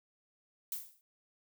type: noise with exponential decay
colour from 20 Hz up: violet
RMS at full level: -35 dBFS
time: 0.72-1.01 s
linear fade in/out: 1 ms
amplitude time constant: 63 ms
effects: none